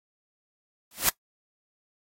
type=noise with exponential growth; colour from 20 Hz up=white; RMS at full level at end=-18 dBFS; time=0.91-1.09 s; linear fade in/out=2 ms; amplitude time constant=38 ms; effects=noise-tail reverb RT60 0.1 s tail -20 dB re dry + AAC 48 kbps